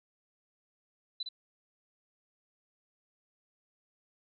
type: tone with echo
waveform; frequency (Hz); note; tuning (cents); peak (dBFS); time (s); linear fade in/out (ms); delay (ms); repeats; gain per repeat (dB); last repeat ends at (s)
sine; 3996; B7; +20; -33; 1.2-1.23; 5; 59; 1; -4; 1.289
effects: none